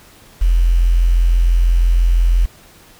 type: tone with quantisation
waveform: sine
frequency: 43 Hz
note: F1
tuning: 26 cents flat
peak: -9 dBFS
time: 0.41-2.46 s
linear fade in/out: 10 ms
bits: 6
effects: pink hiss -45 dBFS RMS until 2.99 s